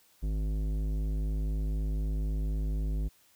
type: tone with tanh clipping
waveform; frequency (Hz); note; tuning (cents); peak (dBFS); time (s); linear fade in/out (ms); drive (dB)
sine; 52; G#1; +3; -30; 0.22-3.09; 20; 14
effects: white hiss -64 dBFS RMS until 3.35 s